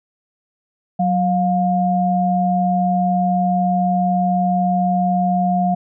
sine tone pair together, 185 / 709 Hz, F#3 / F5, 0 / +26 cents, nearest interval octave + major seventh, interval 2326 cents, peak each -17 dBFS, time 0.99-5.75 s, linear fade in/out 10 ms, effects none

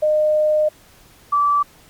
sine tone pair in turn, 611 / 1159.1 Hz, D#5 / D6, -32 / -23 cents, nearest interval major seventh, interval 1109 cents, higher second, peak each -13 dBFS, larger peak neither, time 0.02-0.69 / 1.32-1.63 s, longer first, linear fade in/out 10 ms, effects pink hiss -49 dBFS RMS until 1.89 s + MP3 96 kbps

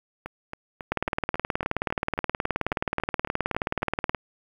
two click trains, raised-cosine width 0.5 ms, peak -9 / -19 dBFS, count 62 / 15, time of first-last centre 0.92-4.148 / 0.26-4.096 s, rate 18.9 / 3.65 Hz, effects 8-bit

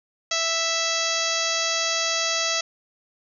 harmonic tone, 659.3 Hz, E5, in tune, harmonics 1 / 2 / 3 / 4 / 5 / 6 / 7 / 8 / 9 / 10, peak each -31 / -31 / -31 / -31 / -31 / -31 / -31 / -31 / -31 / -31 dBFS, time 0.31-2.61 s, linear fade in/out 5 ms, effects none

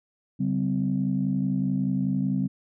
sine tone cluster, 141.6 / 192.8 / 257.7 Hz, C#3 / G3 / C4, +37 / -28 / -26 cents, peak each -28 / -25 / -27 dBFS, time 0.39-2.48 s, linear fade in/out 20 ms, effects tanh soft clip ceiling -14 dBFS

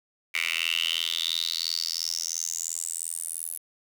10% pulse tone with high-pass filter sweep, 82.9 Hz, E2, 10 cents sharp, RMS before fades -30 dBFS, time 0.34-3.58 s, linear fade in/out 10 ms, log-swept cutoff 2300 to 11000 Hz, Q 7.6, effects 8-bit

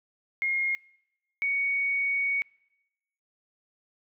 sine tone pair in turn, 2142 / 2234 Hz, C7 / C#7, +40 / +13 cents, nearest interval minor second, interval 73 cents, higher second, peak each -24 dBFS, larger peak neither, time 0.42-0.75 / 1.42-2.42 s, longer second, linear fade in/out 0 ms, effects noise-tail reverb RT60 0.9 s tail -25 dB re dry

